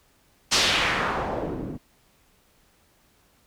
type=noise with low-pass filter sweep; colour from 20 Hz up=white; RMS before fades=-25 dBFS; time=0.51-1.78 s; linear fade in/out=20 ms; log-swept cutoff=5700 to 220 Hz; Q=1.5; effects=pink hiss -62 dBFS RMS until 3.46 s